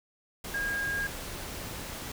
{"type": "tone in noise", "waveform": "sine", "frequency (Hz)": 1626, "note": "G#6", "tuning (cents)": -37, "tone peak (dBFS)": -29, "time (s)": [0.54, 1.07], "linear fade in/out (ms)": 5, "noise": "pink", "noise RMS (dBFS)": -39, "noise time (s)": [0.44, 2.12], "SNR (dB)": 7, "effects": []}